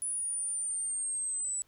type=exponential sweep; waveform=sine; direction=down; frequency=9890 to 7880 Hz; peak=-31 dBFS; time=0.02-1.62 s; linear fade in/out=0 ms; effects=pink hiss -68 dBFS RMS until 1.67 s